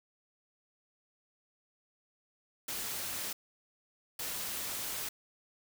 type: noise bursts at uneven times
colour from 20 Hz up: white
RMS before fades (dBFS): -38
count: 2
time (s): 2.68-3.33 / 4.19-5.09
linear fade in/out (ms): 5
effects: none